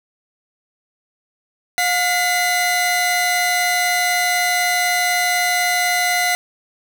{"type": "tone pair together", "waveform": "sawtooth", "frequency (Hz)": [716, 2024], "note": ["F5", "B6"], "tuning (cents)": [43, 42], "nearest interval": "octave + tritone", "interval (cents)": 1799, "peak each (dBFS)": -15, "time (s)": [1.78, 6.35], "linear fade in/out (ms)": 0, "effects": []}